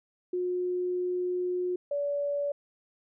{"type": "tone pair in turn", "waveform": "sine", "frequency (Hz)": [360.4, 573.5], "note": ["F#4", "D5"], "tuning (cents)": [-45, -41], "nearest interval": "minor sixth", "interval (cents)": 804, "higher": "second", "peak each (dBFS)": -27, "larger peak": "neither", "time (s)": [[0.33, 1.76], [1.91, 2.52]], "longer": "first", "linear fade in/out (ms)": 5, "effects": []}